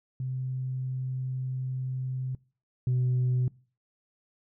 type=tone pair in turn; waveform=sine; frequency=129.4 / 125.93 Hz; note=C3 / B2; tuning=-19 / +34 cents; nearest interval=unison; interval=47 cents; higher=first; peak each=-29 / -21 dBFS; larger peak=second; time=0.2-2.35 / 2.87-3.48 s; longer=first; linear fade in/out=2 ms; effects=noise-tail reverb RT60 0.4 s tail -24 dB re dry + tanh soft clip ceiling -21 dBFS